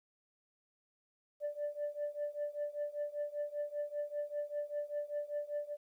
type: tone with tremolo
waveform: sine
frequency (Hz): 587.3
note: D5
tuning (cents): 0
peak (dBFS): -31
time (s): 1.4-5.77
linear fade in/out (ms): 50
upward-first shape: triangle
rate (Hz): 5.1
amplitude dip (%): 95
effects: tanh soft clip ceiling -31 dBFS + 12-bit